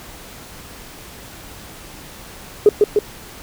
sine tone with echo, 416.7 Hz, G#4, 6 cents sharp, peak -4 dBFS, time 2.66-2.69 s, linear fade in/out 2 ms, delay 150 ms, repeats 2, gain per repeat -3 dB, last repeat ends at 2.99 s, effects tanh soft clip ceiling 0 dBFS + pink hiss -38 dBFS RMS until 3.42 s

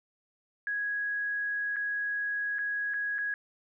sine tone with dropouts, 1661.2 Hz, G#6, in tune, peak -29 dBFS, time 0.67-3.34 s, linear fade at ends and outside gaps 1 ms, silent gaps 1.76-1.766 / 2.585-2.59 / 2.937-2.941 / 3.183-3.187 s, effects none

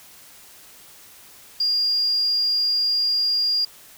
sine tone, 4819 Hz, D8, 44 cents sharp, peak -18 dBFS, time 1.6-3.65 s, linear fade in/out 5 ms, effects white hiss -47 dBFS RMS until 3.97 s

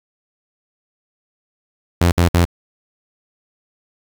sawtooth tone bursts, 86.7 Hz, F2, 12 cents flat, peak -7 dBFS, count 3, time 2.01-2.452 s, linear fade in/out 5 ms, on 110 ms, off 56 ms, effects 7-bit

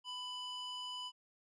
square tone with band-pass filter, 996 Hz, B5, 14 cents sharp, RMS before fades -44 dBFS, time 0.04-1.12 s, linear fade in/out 50 ms, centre 3200 Hz, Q 1.7, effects resampled to 24000 Hz

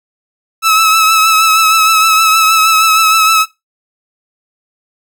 sawtooth tone with vibrato, 1300 Hz, E6, 24 cents flat, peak -3 dBFS, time 0.62-3.46 s, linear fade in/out 50 ms, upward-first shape triangle, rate 6.4 Hz, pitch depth 36 cents each way, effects noise-tail reverb RT60 0.2 s tail -18 dB re dry

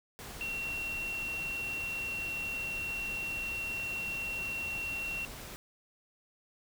sine tone in noise, 2732 Hz, F7, 39 cents flat, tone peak -34 dBFS, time 0.41-5.25 s, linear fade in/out 0 ms, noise pink, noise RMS -45 dBFS, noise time 0.19-5.56 s, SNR +8 dB, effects none

